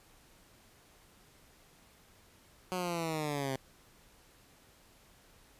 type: linear sweep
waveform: 10% pulse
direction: down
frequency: 185 to 130.81 Hz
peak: -25 dBFS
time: 2.72-3.56 s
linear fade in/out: 0 ms
effects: pink hiss -62 dBFS RMS until 5.59 s + resampled to 32000 Hz